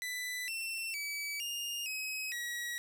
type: tone with pitch steps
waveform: sawtooth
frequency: 1992 / 2694 / 2290 / 2827 / 2546 / 1916 Hz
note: B6 / E7 / D7 / F7 / D#7 / A#6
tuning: +14 / +37 / -44 / +20 / +39 / +47 cents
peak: -33 dBFS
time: 0.02-2.78 s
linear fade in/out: 0 ms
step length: 460 ms
effects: none